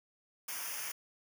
white noise with comb filter, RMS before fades -40 dBFS, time 0.48-0.92 s, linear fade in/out 5 ms, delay 0.25 ms, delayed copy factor -0.85, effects none

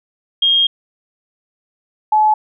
sine tone pair in turn, 3237 / 857.4 Hz, G#7 / A5, -45 / -45 cents, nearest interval octave + major seventh, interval 2300 cents, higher first, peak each -10 / -9 dBFS, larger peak second, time 0.42-0.67 / 2.12-2.34 s, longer first, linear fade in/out 5 ms, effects none

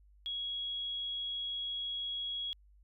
sine tone, 3322 Hz, G#7, in tune, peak -35 dBFS, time 0.26-2.53 s, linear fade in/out 0 ms, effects added 50 Hz sine -59 dBFS peak until 2.83 s

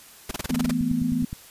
pink noise bursts, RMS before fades -29 dBFS, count 9, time 0.29-0.713 s, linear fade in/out 5 ms, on 23 ms, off 27 ms
sine chord, E suspended fourth, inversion none, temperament equal, 164.81 / 220 / 246.9 Hz, E3 / A3 / B3, 0 / 0 / 0 cents, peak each -29 / -28 / -23 dBFS, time 0.5-1.25 s, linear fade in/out 5 ms
click train, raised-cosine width 5 ms, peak -19 dBFS, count 6, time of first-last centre 0.81-1.329 s, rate 9.63 Hz
effects white hiss -48 dBFS RMS until 1.5 s + resampled to 32000 Hz

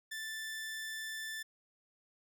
sawtooth tone, 1763 Hz, A6, 3 cents sharp, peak -36 dBFS, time 0.11-1.43 s, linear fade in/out 10 ms, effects none

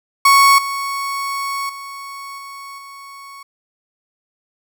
35% pulse tone with level steps, 1108.7 Hz, C#6, in tune, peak -6 / -19 / -28 / -30 / -33 dBFS, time 0.25-3.43 s, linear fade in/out 5 ms, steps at 0.58 / 1.69 / 2.38 / 2.78 s, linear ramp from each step 5 ms, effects none

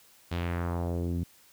sawtooth tone with low-pass filter sweep, 86.5 Hz, F2, 16 cents flat, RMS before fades -31 dBFS, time 0.31-1.24 s, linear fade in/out 10 ms, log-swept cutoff 4000 to 210 Hz, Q 1.7, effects white hiss -59 dBFS RMS until 1.52 s

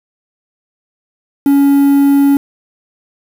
triangle tone with quantisation, 280.5 Hz, C#4, 21 cents sharp, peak -4 dBFS, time 1.46-2.37 s, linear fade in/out 2 ms, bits 5, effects none

